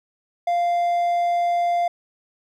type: tone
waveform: triangle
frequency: 696 Hz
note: F5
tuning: 6 cents flat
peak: -16 dBFS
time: 0.47-1.88 s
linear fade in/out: 5 ms
effects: none